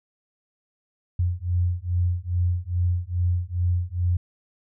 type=beating tone pair; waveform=sine; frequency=87.4 / 89.8 Hz; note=F2 / F2; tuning=+2 / +49 cents; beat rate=2.4 Hz; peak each=-24 dBFS; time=1.19-4.17 s; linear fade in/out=5 ms; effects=none